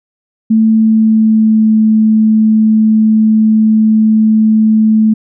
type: tone with pitch glide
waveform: sine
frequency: 221 to 218 Hz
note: A3 to A3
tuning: +8 to -16 cents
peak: -5 dBFS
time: 0.5-5.14 s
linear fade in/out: 10 ms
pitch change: -24 cents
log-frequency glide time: 0.69-1.76 s
effects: none